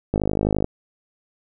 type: click train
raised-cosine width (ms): 2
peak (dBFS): -7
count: 27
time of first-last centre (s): 0.14-0.644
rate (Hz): 51.6
effects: none